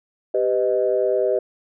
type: chord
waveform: sine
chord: G augmented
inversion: none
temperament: equal with one note detuned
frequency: 392 / 501.9 / 622.3 Hz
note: G4 / B4 / D#5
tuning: 0 / +28 / 0 cents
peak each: -21 dBFS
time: 0.34-1.39 s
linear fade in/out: 5 ms
effects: tanh soft clip ceiling -7 dBFS